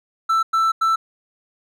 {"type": "tone bursts at uneven times", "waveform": "triangle", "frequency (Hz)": 1328, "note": "E6", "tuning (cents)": 12, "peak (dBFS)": -13, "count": 3, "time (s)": [[0.29, 0.43], [0.53, 0.72], [0.81, 0.96]], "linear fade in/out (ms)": 10, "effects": []}